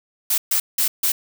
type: noise bursts at uneven times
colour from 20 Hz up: blue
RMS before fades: -19 dBFS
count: 4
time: 0.3-0.38 / 0.51-0.6 / 0.78-0.88 / 1.03-1.12 s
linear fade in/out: 5 ms
effects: none